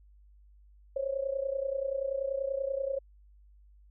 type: tone with amplitude modulation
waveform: sine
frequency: 544 Hz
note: C#5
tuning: 33 cents flat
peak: -26 dBFS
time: 0.96-2.99 s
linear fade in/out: 5 ms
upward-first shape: sine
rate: 30.4 Hz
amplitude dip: 80%
effects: added 50 Hz sine -55 dBFS peak until 3.9 s